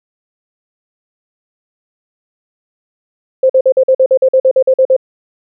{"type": "tone bursts", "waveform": "sine", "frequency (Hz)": 523.3, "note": "C5", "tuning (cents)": 0, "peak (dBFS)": -5, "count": 14, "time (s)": [3.43, 4.965], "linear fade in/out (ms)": 5, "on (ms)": 66, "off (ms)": 47, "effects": []}